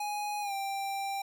square tone with pitch glide, 830.6 to 787.6 Hz, G#5 to G5, 0 to +8 cents, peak -33 dBFS, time 0-1.22 s, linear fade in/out 5 ms, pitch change -92 cents, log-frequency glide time 0.41-0.53 s, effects none

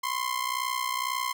sawtooth ring-modulated tone, 1046.5 Hz, C6, in tune, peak -21 dBFS, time 0.03-1.33 s, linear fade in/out 10 ms, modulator 31 Hz, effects none

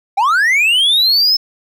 triangle linear sweep, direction up, 742 to 5274 Hz, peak -8 dBFS, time 0.17-1.37 s, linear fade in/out 10 ms, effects none

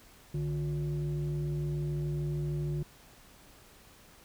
sine tone with frequency modulation, 147.9 Hz, D3, 13 cents sharp, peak -29 dBFS, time 0.34-2.83 s, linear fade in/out 5 ms, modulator 209 Hz, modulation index 0.6, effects tanh soft clip ceiling -25 dBFS + pink hiss -57 dBFS RMS until 4.24 s

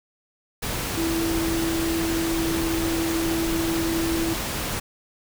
sine tone in noise, 330 Hz, E4, 2 cents sharp, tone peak -23 dBFS, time 0.97-4.34 s, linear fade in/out 10 ms, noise pink, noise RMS -28 dBFS, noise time 0.62-4.8 s, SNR +2 dB, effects none

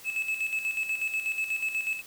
triangle tone with tremolo, 2600 Hz, E7, 24 cents flat, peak -24 dBFS, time 0.04-2.02 s, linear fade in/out 50 ms, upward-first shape square, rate 8.2 Hz, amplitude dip 60%, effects white hiss -49 dBFS RMS until 2.06 s

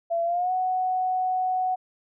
sine tone with pitch glide, 676 to 741.5 Hz, E5 to F#5, +43 to +4 cents, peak -22 dBFS, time 0.1-1.76 s, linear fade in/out 20 ms, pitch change +161 cents, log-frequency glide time 0.24-0.52 s, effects none

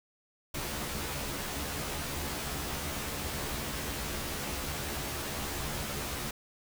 pink noise with comb filter, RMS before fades -36 dBFS, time 0.54-6.31 s, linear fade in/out 5 ms, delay 14 ms, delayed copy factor +0.95, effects none

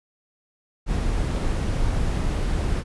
brown noise, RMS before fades -23 dBFS, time 0.86-2.84 s, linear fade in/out 50 ms, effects resampled to 24000 Hz

